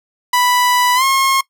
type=tone with pitch glide; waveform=sawtooth; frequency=987.8 to 1077.2 Hz; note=B5 to C#6; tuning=0 to -50 cents; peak=-8 dBFS; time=0.33-1.41 s; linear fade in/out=5 ms; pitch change=+150 cents; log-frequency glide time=0.95-1.04 s; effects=noise-tail reverb RT60 0.1 s tail -20 dB re dry